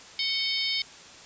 harmonic tone with a mistuned harmonic, 740 Hz, F#5, in tune, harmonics 3 / 4 / 5 / 6 / 7, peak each -32 / -32 / -32 / -32 / -32 dBFS, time 0.19-0.82 s, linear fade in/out 2 ms, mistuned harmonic 4, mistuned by +81 cents, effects white hiss -47 dBFS RMS until 1.25 s + resampled to 16000 Hz

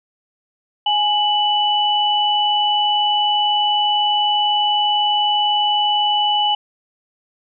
sine tone pair together, 834 / 2972 Hz, G#5 / F#7, +7 / +7 cents, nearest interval octave + minor seventh, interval 2200 cents, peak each -17 dBFS, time 0.86-6.55 s, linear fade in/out 5 ms, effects none

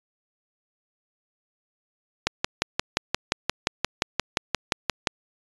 click train, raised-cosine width 0.2 ms, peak -3 dBFS, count 17, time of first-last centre 2.27-5.072 s, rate 5.71 Hz, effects resampled to 22050 Hz

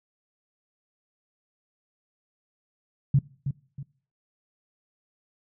sine tone with echo, 138.59 Hz, C#3, in tune, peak -15 dBFS, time 3.14-3.19 s, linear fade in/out 5 ms, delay 320 ms, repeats 2, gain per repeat -9 dB, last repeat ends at 3.83 s, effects noise-tail reverb RT60 0.5 s tail -23 dB re dry

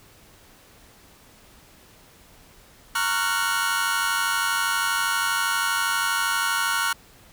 sawtooth chord, Gb major seventh, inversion first, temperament just, 925 / 1110 / 1387.5 / 1480 Hz, Bb5 / Db6 / F6 / Gb6, -14 / +2 / -12 / 0 cents, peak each -26 / -25 / -22 / -22 dBFS, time 2.95-6.93 s, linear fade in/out 5 ms, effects pink hiss -52 dBFS RMS until 7.32 s

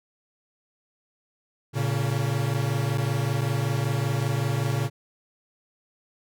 45% pulse tone pair together, 114.76 / 140 Hz, A#2 / C#3, -27 / +18 cents, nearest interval minor third, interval 345 cents, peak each -26 dBFS, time 1.73-4.9 s, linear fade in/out 50 ms, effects none

